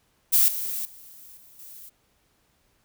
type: noise with level steps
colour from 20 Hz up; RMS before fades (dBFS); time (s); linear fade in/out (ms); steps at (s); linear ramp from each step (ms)
violet; -18 / -30 / -47 / -52 / -44; 0.32-1.9; 20; 0.48 / 0.85 / 1.37 / 1.59; 2
effects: pink hiss -67 dBFS RMS until 2.84 s